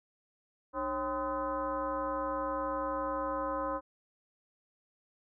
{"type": "tone with frequency modulation", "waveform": "sine", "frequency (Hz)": 784, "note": "G5", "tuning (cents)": 0, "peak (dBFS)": -31, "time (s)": [0.73, 3.81], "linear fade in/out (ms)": 50, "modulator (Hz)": 241, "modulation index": 2, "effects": []}